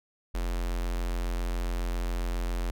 square tone with notch filter, 43.65 Hz, F1, in tune, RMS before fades -30 dBFS, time 0.34-2.71 s, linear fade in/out 10 ms, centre 120 Hz, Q 0.92, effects none

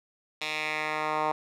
10% pulse tone with band-pass filter sweep, 154 Hz, D#3, 17 cents flat, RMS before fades -30 dBFS, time 0.41-1.32 s, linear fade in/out 5 ms, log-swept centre 3200 to 980 Hz, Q 1.9, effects none

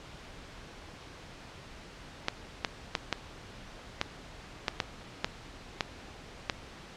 clicks, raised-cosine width 0.2 ms, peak -9 dBFS, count 10, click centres 2.284 / 2.648 / 2.952 / 3.127 / 4.014 / 4.682 / 4.802 / 5.245 / 5.808 / 6.498 s, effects pink hiss -48 dBFS RMS until 6.96 s + low-pass 5000 Hz 12 dB/octave

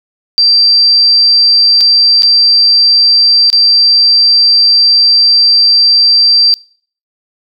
sine tone with dropouts, 4699 Hz, D8, in tune, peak -4 dBFS, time 0.38-6.54 s, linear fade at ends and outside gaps 0 ms, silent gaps 1.807-1.81 / 2.222-2.232 / 3.501-3.529 s, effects noise-tail reverb RT60 0.5 s tail -25 dB re dry

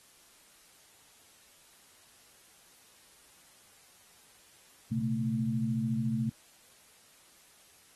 sine tone cluster, 120 / 133.8 / 222.2 Hz, B2 / C3 / A3, -49 / +39 / +17 cents, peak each -35 / -34 / -30 dBFS, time 4.91-6.3 s, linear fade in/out 10 ms, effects white hiss -60 dBFS RMS until 7.95 s + AAC 32 kbps

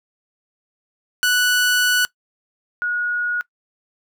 sawtooth / sine tone pair in turn, 1480 / 1449.5 Hz, F#6 / F#6, 0 / -36 cents, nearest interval unison, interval 36 cents, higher first, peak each -11 / -19 dBFS, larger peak first, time 1.23-2.05 / 2.82-3.41 s, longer first, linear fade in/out 0 ms, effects noise-tail reverb RT60 0.1 s tail -21 dB re dry

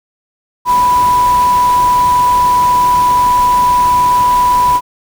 sine tone in noise, 987.8 Hz, B5, in tune, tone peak -7 dBFS, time 0.65-4.81 s, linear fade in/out 50 ms, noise pink, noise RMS -24 dBFS, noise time 0.65-4.81 s, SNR +14 dB, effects none

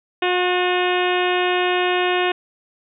harmonic tone with a mistuned harmonic, 360 Hz, F#4, 47 cents flat, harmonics 1 / 2 / 3 / 4 / 5 / 6 / 7 / 8 / 9 / 10, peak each -20 / -23 / -27 / -29 / -27 / -32 / -27 / -28 / -34 / -35 dBFS, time 0.22-2.32 s, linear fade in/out 5 ms, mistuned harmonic 4, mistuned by +28 cents, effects none

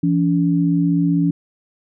sine tone pair together, 169 / 284.7 Hz, E3 / C#4, +43 / +46 cents, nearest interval major sixth, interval 903 cents, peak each -16 / -17 dBFS, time 0.03-1.31 s, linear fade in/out 5 ms, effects none

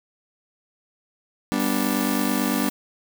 40% pulse chord, G major, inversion none, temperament just, 196 / 245 / 294 Hz, G3 / B3 / D4, 0 / -14 / +2 cents, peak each -26 / -24 / -25 dBFS, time 1.52-2.69 s, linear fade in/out 0 ms
blue noise, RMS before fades -32 dBFS, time 1.59-2.7 s, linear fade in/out 10 ms
effects none

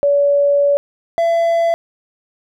sine / triangle tone pair in turn, 570 / 672.2 Hz, C#5 / E5, +48 / +34 cents, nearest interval minor third, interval 286 cents, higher second, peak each -10 dBFS, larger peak neither, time 0.03-0.77 / 1.18-1.74 s, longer first, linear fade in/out 0 ms, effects none

